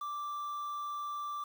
triangle tone with quantisation, 1173 Hz, D6, 2 cents flat, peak -34 dBFS, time 0.01-1.44 s, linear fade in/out 5 ms, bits 9, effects none

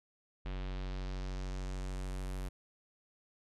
square tone with low-pass filter sweep, 46.71 Hz, F#1, 17 cents sharp, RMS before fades -39 dBFS, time 0.45-2.49 s, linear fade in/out 10 ms, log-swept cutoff 3200 to 12000 Hz, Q 1.6, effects none

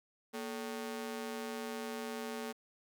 sawtooth ring-modulated tone, 336.1 Hz, E4, 34 cents sharp, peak -32 dBFS, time 0.33-2.53 s, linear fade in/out 20 ms, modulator 101 Hz, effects 11-bit

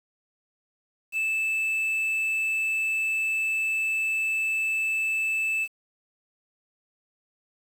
triangle tone with quantisation, 2630 Hz, E7, 5 cents flat, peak -22 dBFS, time 1.12-5.68 s, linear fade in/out 50 ms, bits 8, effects none

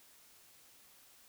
silence, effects white hiss -62 dBFS RMS until 1.28 s

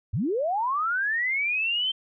sine linear sweep, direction up, 75.9 to 3136 Hz, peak -23 dBFS, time 0.13-1.92 s, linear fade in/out 10 ms, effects none

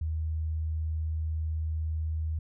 sine tone, 79 Hz, D#2, 27 cents sharp, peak -28 dBFS, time 0.01-2.39 s, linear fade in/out 5 ms, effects none

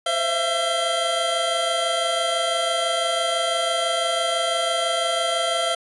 square tone cluster, 522 / 653 / 679 / 1348 / 3175 Hz, C5 / E5 / F5 / E6 / G7, -4 / -17 / -49 / +38 / +21 cents, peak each -31 / -31 / -25 / -28 / -27 dBFS, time 0.06-5.75 s, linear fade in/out 5 ms, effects resampled to 24000 Hz

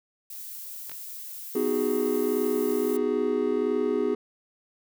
violet noise, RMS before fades -39 dBFS, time 0.3-2.97 s, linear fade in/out 5 ms
clicks, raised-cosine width 0.2 ms, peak -24 dBFS, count 2, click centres 0.896 / 0.916 s
triangle chord, G# minor seventh, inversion first, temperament just, 249.2 / 311.5 / 373.8 / 415.3 Hz, B3 / D#4 / F#4 / G#4, +16 / +2 / +18 / 0 cents, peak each -28 / -29 / -27 / -24 dBFS, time 1.55-4.15 s, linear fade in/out 5 ms
effects none

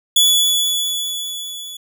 sawtooth tone with level ramp, 3421 Hz, A7, 49 cents flat, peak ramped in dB -6 to -27 dBFS, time 0.16-1.77 s, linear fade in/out 5 ms, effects none

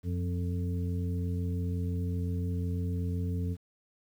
harmonic tone with a mistuned harmonic, 88 Hz, F2, 14 cents sharp, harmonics 1 / 2 / 3 / 5, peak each -30 / -36 / -40 / -44 dBFS, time 0.03-3.57 s, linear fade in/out 50 ms, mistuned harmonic 1, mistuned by +44 cents, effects 10-bit

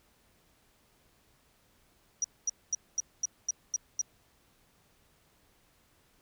sine tone bursts, 5800 Hz, F#8, 35 cents flat, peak -26 dBFS, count 8, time 2.22-4.014 s, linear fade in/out 2 ms, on 23 ms, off 230 ms, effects pink hiss -67 dBFS RMS until 6.21 s

